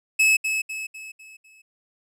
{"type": "tone with echo", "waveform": "45% pulse", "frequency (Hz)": 2590, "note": "E7", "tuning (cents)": -31, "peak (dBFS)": -15, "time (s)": [0.19, 0.37], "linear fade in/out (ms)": 10, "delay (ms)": 250, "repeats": 5, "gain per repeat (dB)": -7, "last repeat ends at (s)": 1.62, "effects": ["low-pass 12000 Hz 12 dB/octave"]}